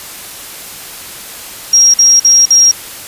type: tone bursts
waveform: sine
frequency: 5620 Hz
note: F8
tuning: 10 cents sharp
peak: -3 dBFS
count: 4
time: 1.73-2.714 s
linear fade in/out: 5 ms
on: 210 ms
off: 48 ms
effects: white hiss -28 dBFS RMS until 3.07 s + resampled to 32000 Hz